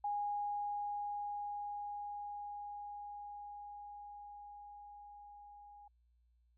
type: tone with level ramp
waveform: sine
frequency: 822 Hz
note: G#5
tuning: 18 cents flat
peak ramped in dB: -34 to -54 dBFS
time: 0.04-5.88 s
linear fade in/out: 5 ms
effects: added 59 Hz sine -69 dBFS peak until 6.57 s